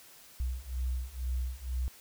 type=beating tone pair; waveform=sine; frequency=61.74 / 63.84 Hz; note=B1 / C2; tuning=0 / -42 cents; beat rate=2.1 Hz; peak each=-35 / -34 dBFS; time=0.4-1.88 s; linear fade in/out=0 ms; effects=white hiss -55 dBFS RMS until 2 s